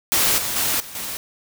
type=noise with level steps; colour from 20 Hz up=white; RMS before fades=-18 / -25 / -21 / -37 / -29 dBFS; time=0.12-1.17 s; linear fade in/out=0 ms; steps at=0.38 / 0.56 / 0.8 / 0.95 s; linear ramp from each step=2 ms; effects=none